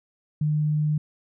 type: tone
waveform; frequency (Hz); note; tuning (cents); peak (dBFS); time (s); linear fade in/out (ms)
sine; 151.4; D#3; -47; -20; 0.41-0.98; 5
effects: none